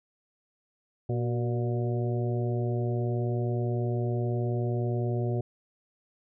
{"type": "harmonic tone with a mistuned harmonic", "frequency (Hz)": 119.3, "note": "A#2", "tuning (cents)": 41, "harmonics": [1, 2, 3, 4, 5, 6], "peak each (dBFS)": [-27, -37, -33, -40, -39, -42], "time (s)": [1.09, 5.41], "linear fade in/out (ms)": 5, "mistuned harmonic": 3, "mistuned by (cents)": 46, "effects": []}